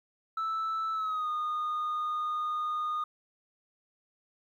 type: tone with pitch glide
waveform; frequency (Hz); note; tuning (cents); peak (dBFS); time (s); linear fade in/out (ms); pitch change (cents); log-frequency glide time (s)
sine; 1316 to 1227.9; E6 to D#6; -3 to -23; -27; 0.37-3.04; 5; -120; 0.93-1.29
effects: tanh soft clip ceiling -28 dBFS + 11-bit